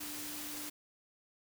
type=tone in noise; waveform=sine; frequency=297.3 Hz; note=D4; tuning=21 cents sharp; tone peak=-48 dBFS; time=0-0.7 s; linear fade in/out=10 ms; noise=white; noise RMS=-43 dBFS; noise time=0-0.7 s; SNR=-8 dB; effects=none